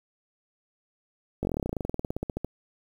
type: slowing click train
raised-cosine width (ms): 2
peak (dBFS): -16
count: 25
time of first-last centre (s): 1.43-2.446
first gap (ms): 20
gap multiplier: 1.06
effects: 8-bit